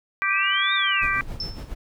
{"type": "harmonic tone", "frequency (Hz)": 391.6, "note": "G4", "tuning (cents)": -2, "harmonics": [3, 4, 5, 6], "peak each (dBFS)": [-26, -26, -26, -26], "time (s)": [0.22, 1.21], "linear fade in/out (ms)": 0}
{"type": "exponential two-way sweep", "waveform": "sine", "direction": "up then down", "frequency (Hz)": [2313, 3729, 2313], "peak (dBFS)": -24, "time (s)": [0.26, 1.1], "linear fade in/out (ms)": 50, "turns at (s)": 0.74}
{"type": "noise with tremolo", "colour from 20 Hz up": "brown", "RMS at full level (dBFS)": -31, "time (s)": [1.01, 1.75], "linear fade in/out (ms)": 20, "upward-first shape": "sine", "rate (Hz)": 7.2, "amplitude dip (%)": 60}
{"type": "tone with exponential decay", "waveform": "sine", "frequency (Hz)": 5300, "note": "E8", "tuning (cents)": 9, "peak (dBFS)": -24, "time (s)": [1.4, 1.68], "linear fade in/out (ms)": 2, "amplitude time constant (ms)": 60}
{"effects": []}